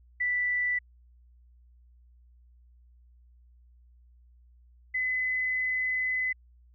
sine tone pair in turn, 1975.5 / 2019 Hz, B6 / B6, 0 / +38 cents, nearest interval unison, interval 38 cents, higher second, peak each -25 / -26 dBFS, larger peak first, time 0.2-0.79 / 4.94-6.33 s, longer second, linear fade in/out 10 ms, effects added 60 Hz sine -55 dBFS peak until 6.74 s

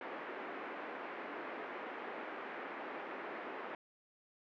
pink band-pass noise, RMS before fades -45 dBFS, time 0.01-3.75 s, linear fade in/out 2 ms, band 300 to 2200 Hz, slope 24 dB/octave, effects none

